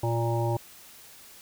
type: harmonic tone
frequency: 116.54 Hz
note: A#2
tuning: in tune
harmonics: 1 / 3 / 5 / 7 / 8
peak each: -26 / -31 / -33 / -34 / -35 dBFS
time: 0.03-0.57 s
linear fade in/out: 5 ms
effects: white hiss -50 dBFS RMS until 1.41 s